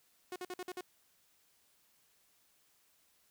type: tone bursts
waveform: sawtooth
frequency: 363.4 Hz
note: F#4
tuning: 31 cents flat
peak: -36 dBFS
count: 6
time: 0.32-0.809 s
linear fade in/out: 2 ms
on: 39 ms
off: 51 ms
effects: white hiss -71 dBFS RMS until 3.3 s